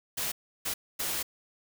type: noise bursts at uneven times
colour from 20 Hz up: white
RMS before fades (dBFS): -32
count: 3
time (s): 0.17-0.32 / 0.65-0.74 / 0.99-1.23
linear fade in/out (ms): 10
effects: none